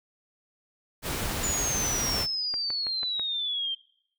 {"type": "noise", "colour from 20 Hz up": "pink", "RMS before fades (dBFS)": -31, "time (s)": [1.02, 2.27], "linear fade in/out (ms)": 50}
{"type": "exponential sweep", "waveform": "sine", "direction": "down", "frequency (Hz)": [7040, 3136], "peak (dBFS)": -27, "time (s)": [1.43, 3.75], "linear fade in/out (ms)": 10}
{"type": "click train", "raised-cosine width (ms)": 0.5, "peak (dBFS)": -24, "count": 5, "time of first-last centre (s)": [2.54, 3.196], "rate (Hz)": 6.1}
{"effects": ["noise-tail reverb RT60 0.7 s tail -23 dB re dry"]}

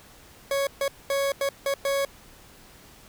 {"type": "tone bursts at uneven times", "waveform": "40% pulse", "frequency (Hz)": 554.4, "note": "C#5", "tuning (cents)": 0, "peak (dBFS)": -22, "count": 6, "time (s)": [[0.51, 0.67], [0.81, 0.88], [1.1, 1.32], [1.41, 1.49], [1.66, 1.74], [1.85, 2.05]], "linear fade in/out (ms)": 2, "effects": ["pink hiss -51 dBFS RMS until 3.08 s"]}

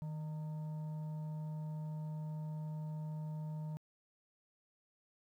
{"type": "tone with frequency modulation", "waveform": "sine", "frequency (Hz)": 155.56, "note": "D#3", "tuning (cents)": 0, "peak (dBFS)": -38, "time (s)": [0.02, 3.77], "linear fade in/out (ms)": 0, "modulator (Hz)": 762, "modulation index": 0.22, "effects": ["tanh soft clip ceiling -35 dBFS", "12-bit"]}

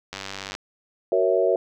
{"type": "click train", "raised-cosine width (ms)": 0.2, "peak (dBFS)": -15, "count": 42, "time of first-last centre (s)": [0.13, 0.551], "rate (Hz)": 97.4}
{"type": "chord", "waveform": "sine", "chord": "F# dominant seventh", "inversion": "none", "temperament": "equal with one note detuned", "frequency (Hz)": [373, 466.2, 554.4, 659.3], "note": ["F#4", "A#4", "C#5", "E5"], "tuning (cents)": [14, 0, 0, 0], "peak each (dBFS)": -23, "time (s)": [1.12, 1.56], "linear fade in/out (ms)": 2}
{"effects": []}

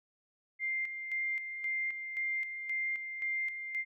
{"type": "tone with tremolo", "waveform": "sine", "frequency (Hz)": 2101, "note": "C7", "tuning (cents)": 7, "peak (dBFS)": -31, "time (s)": [0.59, 3.85], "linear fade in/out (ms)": 50, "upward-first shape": "square", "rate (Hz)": 1.9, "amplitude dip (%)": 55, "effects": []}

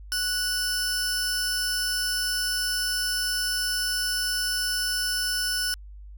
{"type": "tone pair together", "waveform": "sawtooth", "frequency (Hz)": [1480, 5297], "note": ["F#6", "E8"], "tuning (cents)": [0, 8], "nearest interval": "octave + minor seventh", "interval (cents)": 2208, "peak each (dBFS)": [-25, -24], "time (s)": [0.12, 5.74], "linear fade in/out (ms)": 0, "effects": ["added 50 Hz sine -40 dBFS peak until 6.17 s"]}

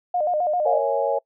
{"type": "tone with vibrato", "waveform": "sine", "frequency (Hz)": 659.3, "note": "E5", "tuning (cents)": 0, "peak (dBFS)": -19, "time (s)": [0.14, 0.79], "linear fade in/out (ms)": 5, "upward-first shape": "square", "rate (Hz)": 7.6, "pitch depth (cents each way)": 140}
{"type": "chord", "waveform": "sine", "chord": "A# half-diminished seventh", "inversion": "none", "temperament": "equal", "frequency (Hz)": [466.2, 554.4, 659.3, 830.6], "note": ["A#4", "C#5", "E5", "G#5"], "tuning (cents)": [0, 0, 0, 0], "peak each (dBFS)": [-26, -22, -26, -26], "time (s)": [0.65, 1.19], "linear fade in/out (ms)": 10}
{"effects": ["noise-tail reverb RT60 0.1 s tail -25 dB re dry"]}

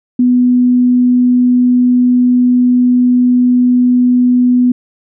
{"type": "tone", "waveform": "sine", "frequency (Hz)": 247.8, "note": "B3", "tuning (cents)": 6, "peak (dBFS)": -6, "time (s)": [0.19, 4.72], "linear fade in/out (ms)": 5, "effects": []}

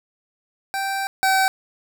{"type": "tone pair in turn", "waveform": "25% pulse", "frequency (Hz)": [781, 766.7], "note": ["G5", "G5"], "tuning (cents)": [-7, -39], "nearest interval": "unison", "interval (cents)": 32, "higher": "first", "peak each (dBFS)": [-19, -12], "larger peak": "second", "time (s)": [[0.74, 1.07], [1.23, 1.48]], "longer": "first", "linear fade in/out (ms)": 0, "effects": []}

